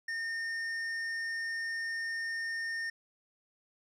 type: tone with hard clipping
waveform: sine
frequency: 1825 Hz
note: A#6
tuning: 37 cents flat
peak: -35 dBFS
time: 0.08-2.9 s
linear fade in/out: 5 ms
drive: 7 dB
effects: none